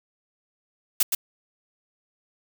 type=noise with echo; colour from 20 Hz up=blue; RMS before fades=-19 dBFS; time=1-1.03 s; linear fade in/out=5 ms; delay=120 ms; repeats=1; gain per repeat=-4 dB; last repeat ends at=1.15 s; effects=none